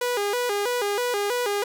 sawtooth tone with vibrato, 446.9 Hz, A4, 27 cents sharp, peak -19 dBFS, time 0.01-1.64 s, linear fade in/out 5 ms, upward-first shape square, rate 3.1 Hz, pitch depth 160 cents each way, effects none

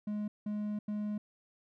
triangle tone bursts at uneven times, 209.4 Hz, G#3, 15 cents sharp, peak -31 dBFS, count 3, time 0.07-0.28 / 0.46-0.79 / 0.88-1.18 s, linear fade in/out 5 ms, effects none

